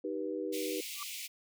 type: chord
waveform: sine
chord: Eb augmented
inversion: none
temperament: just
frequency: 311.1 / 388.9 / 486.1 Hz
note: Eb4 / G4 / B4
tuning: 0 / -14 / -28 cents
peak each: -38 dBFS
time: 0.04-0.81 s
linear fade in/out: 5 ms
type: high-pass noise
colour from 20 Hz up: pink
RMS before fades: -42 dBFS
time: 0.52-1.28 s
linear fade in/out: 20 ms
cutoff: 2100 Hz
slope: 96 dB/octave
type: tone with exponential growth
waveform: sine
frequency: 1164 Hz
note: D6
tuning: 16 cents flat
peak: -36 dBFS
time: 0.94-1.03 s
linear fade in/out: 2 ms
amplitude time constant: 19 ms
effects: none